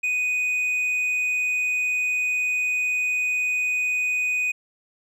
sine tone with hard clipping, 2489 Hz, D#7, in tune, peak -22 dBFS, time 0.03-4.52 s, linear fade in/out 10 ms, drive 3 dB, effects none

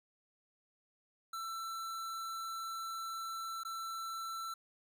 square tone with dropouts, 1337 Hz, E6, 24 cents sharp, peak -40 dBFS, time 1.33-4.54 s, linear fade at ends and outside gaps 5 ms, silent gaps 3.635-3.649 s, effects none

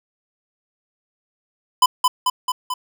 square tone with echo, 1007 Hz, B5, 33 cents sharp, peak -10 dBFS, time 1.82-1.86 s, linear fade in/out 5 ms, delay 220 ms, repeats 4, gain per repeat -3 dB, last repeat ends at 2.74 s, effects none

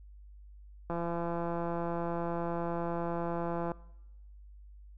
click train, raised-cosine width 1 ms, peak -22 dBFS, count 480, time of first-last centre 0.9-3.718 s, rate 170 Hz, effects noise-tail reverb RT60 0.9 s tail -21 dB re dry + added 50 Hz sine -49 dBFS peak until 4.97 s

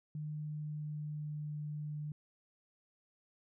sine tone with pitch glide, 151.5 to 149.76 Hz, D#3 to D3, -46 to +34 cents, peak -38 dBFS, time 0.15-2.12 s, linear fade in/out 2 ms, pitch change -20 cents, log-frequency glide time 0.31-1.44 s, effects none

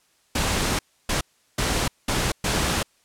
pink noise bursts at uneven times, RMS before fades -23 dBFS, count 5, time 0.35-0.79 / 1.09-1.21 / 1.58-1.88 / 2.08-2.32 / 2.44-2.83 s, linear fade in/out 5 ms, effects white hiss -63 dBFS RMS until 3.04 s + low-pass 10000 Hz 12 dB/octave

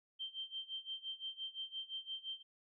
sine tone with tremolo, 3136 Hz, G7, in tune, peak -39 dBFS, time 0.19-2.43 s, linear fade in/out 20 ms, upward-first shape sine, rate 5.8 Hz, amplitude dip 90%, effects none

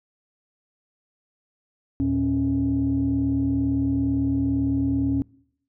sine tone cluster, 75.6 / 113.4 / 274.1 Hz, D#2 / A#2 / C#4, -49 / -47 / -19 cents, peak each -28 / -27 / -20 dBFS, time 2-5.22 s, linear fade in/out 0 ms, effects noise-tail reverb RT60 0.7 s tail -25 dB re dry + tanh soft clip ceiling -14 dBFS

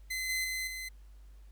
sawtooth tone with level steps, 2047 Hz, C7, 38 cents flat, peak -30 / -27 / -30 / -35 dBFS, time 0.1-0.89 s, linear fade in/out 10 ms, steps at 0.29 / 0.44 / 0.67 s, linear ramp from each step 5 ms, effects added 50 Hz sine -50 dBFS peak until 1.51 s + pink hiss -70 dBFS RMS until 1.51 s

